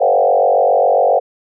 sine tone with frequency modulation, 622.3 Hz, D#5, in tune, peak -9 dBFS, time 0-1.2 s, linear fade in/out 20 ms, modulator 47.3 Hz, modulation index 3.1, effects none

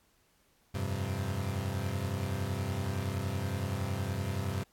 35% pulse chord, F suspended second, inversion none, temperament equal, 87.31 / 98 / 130.81 Hz, F2 / G2 / C3, 0 / 0 / 0 cents, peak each -37 / -32 / -36 dBFS, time 0.74-4.64 s, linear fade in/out 10 ms, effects pink hiss -69 dBFS RMS until 4.72 s + AAC 64 kbps

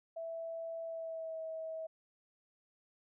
sine tone with pitch glide, 659.3 to 643.5 Hz, E5 to E5, 0 to -42 cents, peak -39 dBFS, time 0.16-1.87 s, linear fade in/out 10 ms, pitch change -42 cents, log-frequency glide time 0.84-1.41 s, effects none

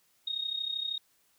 sine tone with amplitude modulation, 3729 Hz, A#7, in tune, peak -28 dBFS, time 0.27-0.98 s, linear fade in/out 5 ms, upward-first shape sine, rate 32.8 Hz, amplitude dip 75%, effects white hiss -69 dBFS RMS until 1.38 s

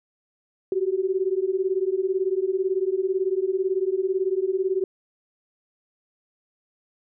sine beating tone pair, 370 / 388 Hz, F#4 / G4, 0 / -18 cents, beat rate 18 Hz, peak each -24 dBFS, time 0.72-4.84 s, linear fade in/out 2 ms, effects none

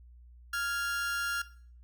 40% pulse tone pair together, 1396.9 / 1661.2 Hz, F6 / G#6, 0 / 0 cents, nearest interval minor third, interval 300 cents, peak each -31 / -36 dBFS, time 0.53-1.42 s, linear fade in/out 5 ms, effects noise-tail reverb RT60 0.5 s tail -17 dB re dry + added 60 Hz sine -51 dBFS peak until 1.83 s

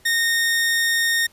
sawtooth tone, 1844 Hz, A#6, 19 cents flat, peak -14 dBFS, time 0.05-1.27 s, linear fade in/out 10 ms, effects pink hiss -54 dBFS RMS until 1.32 s + resampled to 32000 Hz

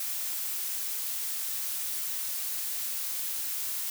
blue noise, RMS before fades -33 dBFS, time 0-3.9 s, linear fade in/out 2 ms, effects none

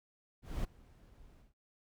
brown noise with ADSR envelope, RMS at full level -35 dBFS, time 0.42-1.54 s, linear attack 220 ms, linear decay 13 ms, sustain -24 dB, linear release 150 ms, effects none

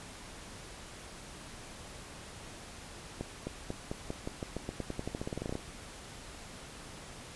accelerating click train, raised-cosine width 2 ms, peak -22 dBFS, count 23, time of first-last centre 3.21-5.554 s, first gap 260 ms, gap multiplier 0.9, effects pink hiss -48 dBFS RMS until 7.35 s + resampled to 24000 Hz

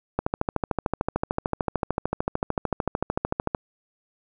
click train, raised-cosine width 1 ms, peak -9 dBFS, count 46, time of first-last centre 0.19-3.548 s, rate 13.4 Hz, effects none

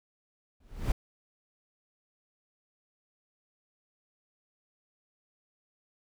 brown noise with exponential growth, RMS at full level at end -23 dBFS, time 0.6-0.92 s, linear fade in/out 5 ms, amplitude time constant 68 ms, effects none

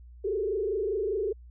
sine tone with frequency modulation, 410.8 Hz, G#4, 19 cents flat, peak -26 dBFS, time 0.24-1.33 s, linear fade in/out 10 ms, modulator 25 Hz, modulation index 1.6, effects added 60 Hz sine -46 dBFS peak until 1.5 s

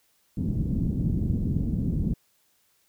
white low-pass noise, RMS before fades -26 dBFS, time 0.37-2.14 s, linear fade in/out 5 ms, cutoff 230 Hz, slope 24 dB/octave, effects white hiss -67 dBFS RMS until 2.88 s

